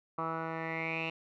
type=tone with low-pass filter sweep; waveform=10% pulse; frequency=162.7 Hz; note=E3; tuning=22 cents flat; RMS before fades=-36 dBFS; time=0.18-1.1 s; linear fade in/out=5 ms; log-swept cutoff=1200 to 2800 Hz; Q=8.2; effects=none